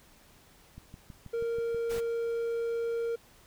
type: click train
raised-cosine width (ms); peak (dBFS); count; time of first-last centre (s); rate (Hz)
5; -33; 7; 0.78-1.746; 6.21
type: tone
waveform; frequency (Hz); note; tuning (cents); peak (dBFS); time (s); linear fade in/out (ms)
triangle; 464.2; A#4; -7; -27; 1.33-3.16; 10
type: noise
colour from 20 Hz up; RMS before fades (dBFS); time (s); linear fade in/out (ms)
pink; -42; 1.89-2.01; 20
effects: pink hiss -59 dBFS RMS until 3.46 s